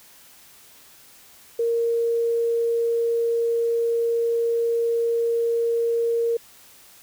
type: tone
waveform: sine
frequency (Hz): 464.9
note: A#4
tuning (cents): -5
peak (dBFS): -19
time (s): 1.59-6.37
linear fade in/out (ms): 5
effects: white hiss -50 dBFS RMS until 7.02 s